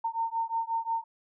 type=beating tone pair; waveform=sine; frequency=909 / 914.6 Hz; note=A#5 / A#5; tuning=-44 / -33 cents; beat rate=5.6 Hz; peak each=-31 dBFS; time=0.04-1.04 s; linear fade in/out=10 ms; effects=none